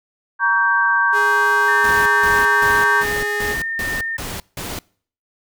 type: chord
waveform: sine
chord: G diminished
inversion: first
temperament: just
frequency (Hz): 940.8 / 1128.9 / 1568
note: Bb5 / Db6 / G6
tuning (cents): +16 / +31 / 0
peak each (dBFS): -20 / -20 / -15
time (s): 0.39-3.05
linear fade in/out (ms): 50
type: tone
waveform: sawtooth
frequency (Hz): 415.3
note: G#4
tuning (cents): 0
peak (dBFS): -19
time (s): 1.12-3.56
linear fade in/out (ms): 50
type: tone with pitch glide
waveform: sine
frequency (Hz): 1800 to 1816.7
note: A6 to A#6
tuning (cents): +39 to -45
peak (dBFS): -21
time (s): 1.68-4.17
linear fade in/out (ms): 5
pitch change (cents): +16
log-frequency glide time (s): 1.82-3.38
type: noise bursts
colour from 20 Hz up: pink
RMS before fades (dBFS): -28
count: 8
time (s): 1.84-4.79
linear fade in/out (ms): 2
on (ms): 220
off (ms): 170
effects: noise-tail reverb RT60 0.5 s tail -25 dB re dry